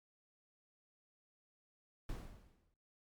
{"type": "noise with exponential decay", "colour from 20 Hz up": "brown", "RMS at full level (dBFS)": -41, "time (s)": [2.09, 2.74], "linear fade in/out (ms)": 2, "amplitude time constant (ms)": 140, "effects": ["noise-tail reverb RT60 0.5 s tail -22 dB re dry", "MP3 96 kbps"]}